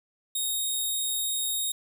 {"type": "tone", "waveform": "10% pulse", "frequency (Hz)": 3729, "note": "A#7", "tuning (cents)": 0, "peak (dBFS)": -19, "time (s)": [0.35, 1.72], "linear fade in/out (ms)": 5, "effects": []}